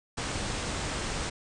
pink low-pass noise, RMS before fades -33 dBFS, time 0.17-1.3 s, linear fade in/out 10 ms, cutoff 9100 Hz, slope 96 dB/octave, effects none

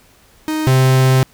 45% pulse tone pair in turn, 311.1 / 130.8 Hz, D#4 / C3, 0 / 0 cents, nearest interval octave + minor third, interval 1500 cents, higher first, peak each -17 / -9 dBFS, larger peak second, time 0.48-0.67 / 0.67-1.23 s, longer second, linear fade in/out 0 ms, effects pink hiss -50 dBFS RMS until 1.33 s

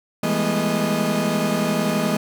35% pulse tone cluster, 165.6 / 202.7 / 214.2 / 243.6 / 620 Hz, E3 / G#3 / A3 / B3 / D#5, +8 / -42 / -46 / -24 / -6 cents, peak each -24 dBFS, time 0.23-2.17 s, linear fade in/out 5 ms, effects none

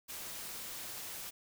white noise, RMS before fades -44 dBFS, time 0.08-1.31 s, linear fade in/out 20 ms, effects none

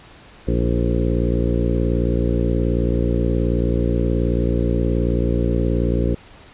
harmonic tone with a mistuned harmonic, 58.7 Hz, A#1, 13 cents sharp, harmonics 1 / 2 / 3 / 4 / 5 / 6 / 7 / 8 / 9, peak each -20 / -23 / -25 / -26 / -27 / -28 / -28 / -29 / -30 dBFS, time 0.47-6.15 s, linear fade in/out 10 ms, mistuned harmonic 6, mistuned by -41 cents, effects pink hiss -45 dBFS RMS until 6.53 s + resampled to 8000 Hz

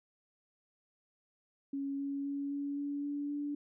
sine tone with pitch steps, 277.2 / 279.3 / 281.4 / 283.5 / 285.7 / 287.8 / 290 Hz, C#4 / C#4 / C#4 / C#4 / D4 / D4 / D4, 0 / +13 / +26 / +39 / -48 / -35 / -22 cents, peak -34 dBFS, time 1.73-3.55 s, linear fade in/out 5 ms, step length 260 ms, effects none

